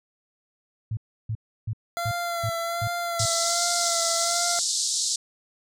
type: tone bursts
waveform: sine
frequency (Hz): 110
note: A2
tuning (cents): 0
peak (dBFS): -25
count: 7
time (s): 0.91-3.257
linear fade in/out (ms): 5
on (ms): 61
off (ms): 320
type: tone with vibrato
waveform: 25% pulse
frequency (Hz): 683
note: F5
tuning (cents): -39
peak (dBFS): -23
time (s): 1.97-4.59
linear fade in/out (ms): 0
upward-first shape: sine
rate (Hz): 1.3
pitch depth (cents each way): 31
type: band-pass noise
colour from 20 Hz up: white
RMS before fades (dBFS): -26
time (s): 3.19-5.16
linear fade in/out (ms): 5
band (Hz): 3900 to 8400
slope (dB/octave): 48
effects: none